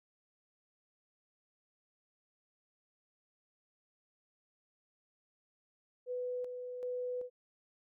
sine tone with tremolo, 497 Hz, B4, 11 cents sharp, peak -35 dBFS, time 6.06-7.3 s, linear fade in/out 50 ms, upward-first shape square, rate 1.3 Hz, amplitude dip 45%, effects none

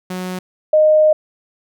sawtooth / sine tone pair in turn, 183.4 / 616.9 Hz, F#3 / D#5, -15 / -15 cents, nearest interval octave + major sixth, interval 2100 cents, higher second, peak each -19 / -8 dBFS, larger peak second, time 0.1-0.39 / 0.73-1.13 s, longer second, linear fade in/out 5 ms, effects none

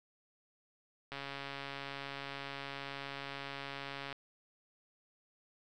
click train, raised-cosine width 0.3 ms, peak -26 dBFS, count 419, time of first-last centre 1.12-4.127 s, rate 139 Hz, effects none

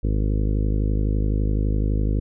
harmonic tone, 51.9 Hz, G#1, in tune, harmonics 1 / 2 / 3 / 4 / 5 / 6 / 7 / 8 / 9 / 10, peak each -20 / -25 / -32 / -32 / -32 / -34 / -38 / -40 / -38 / -44 dBFS, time 0.03-2.2 s, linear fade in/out 10 ms, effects none

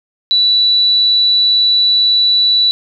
sine tone, 3951 Hz, B7, in tune, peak -8 dBFS, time 0.31-2.71 s, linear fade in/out 0 ms, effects none

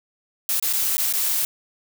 blue noise with dropouts, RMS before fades -22 dBFS, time 0.49-1.45 s, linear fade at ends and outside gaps 1 ms, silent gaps 0.598-0.625 / 0.728-0.734 / 0.97-0.98 / 1.126-1.137 s, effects none

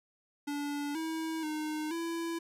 square tone with pitch steps, 288.7 / 321.8 / 307 / 333.9 Hz, D4 / E4 / D#4 / E4, -30 / -42 / -23 / +22 cents, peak -34 dBFS, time 0.47-2.39 s, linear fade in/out 10 ms, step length 480 ms, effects resampled to 32000 Hz + 11-bit

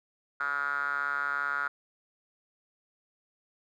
5% pulse tone with band-pass filter, 142.4 Hz, C#3, 47 cents sharp, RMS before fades -31 dBFS, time 0.4-1.68 s, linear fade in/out 5 ms, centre 1400 Hz, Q 9.9, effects none

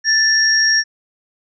sine tone pair together, 1760 / 5588 Hz, A6 / F8, 0 / 0 cents, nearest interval octave + minor sixth, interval 2000 cents, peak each -14 dBFS, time 0.04-0.84 s, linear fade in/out 50 ms, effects none

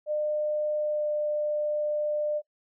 sine tone with pitch glide, 603 to 598.8 Hz, D5 to D5, +46 to +33 cents, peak -25 dBFS, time 0.06-2.42 s, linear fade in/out 50 ms, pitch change -13 cents, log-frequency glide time 0.74-1.2 s, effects noise-tail reverb RT60 0.1 s tail -21 dB re dry

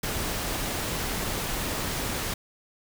pink noise, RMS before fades -30 dBFS, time 0.03-2.34 s, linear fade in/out 5 ms, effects none

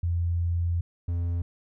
sine / triangle tone pair in turn, 85.8 / 86.12 Hz, F2 / F2, -30 / -24 cents, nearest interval unison, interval 6 cents, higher second, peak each -23 dBFS, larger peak neither, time 0.03-0.81 / 1.08-1.42 s, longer first, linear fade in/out 5 ms, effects none

